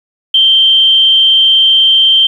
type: tone with amplitude modulation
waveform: sine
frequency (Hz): 3136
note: G7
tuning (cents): 0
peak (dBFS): -3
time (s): 0.34-2.27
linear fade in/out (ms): 5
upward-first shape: sine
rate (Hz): 241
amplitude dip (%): 30
effects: 7-bit